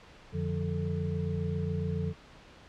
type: tone cluster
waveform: sine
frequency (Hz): 90.7 / 149.3 / 176.6 / 439.7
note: F#2 / D3 / F3 / A4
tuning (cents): -34 / +29 / +20 / -1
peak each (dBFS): -34 / -34 / -34 / -38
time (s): 0.32-2.14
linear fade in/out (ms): 50
effects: pink hiss -53 dBFS RMS until 2.68 s + low-pass 4000 Hz 12 dB/octave